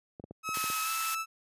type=clicks; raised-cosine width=2 ms; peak=-29 dBFS; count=7; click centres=0.198 / 0.24 / 0.31 / 0.49 / 0.572 / 0.641 / 0.701 s
type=tone with pitch glide; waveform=30% pulse; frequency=1286 to 1315.3 Hz; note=E6 to E6; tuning=-43 to -4 cents; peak=-29 dBFS; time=0.43-1.26 s; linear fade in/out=50 ms; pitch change=+39 cents; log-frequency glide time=0.82-0.9 s
type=high-pass noise; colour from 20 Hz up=white; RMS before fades=-35 dBFS; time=0.54-1.15 s; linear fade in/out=5 ms; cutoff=840 Hz; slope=48 dB/octave
effects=high-pass 100 Hz 12 dB/octave + resampled to 32000 Hz